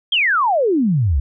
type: exponential sweep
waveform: sine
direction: down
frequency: 3322 to 61.74 Hz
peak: -13 dBFS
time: 0.12-1.2 s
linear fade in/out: 5 ms
effects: none